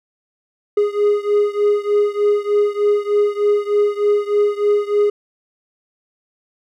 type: beating tone pair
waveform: triangle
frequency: 412 / 415.3 Hz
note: G#4 / G#4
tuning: -14 / 0 cents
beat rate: 3.3 Hz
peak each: -14 / -16 dBFS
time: 0.77-5.1 s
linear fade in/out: 5 ms
effects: none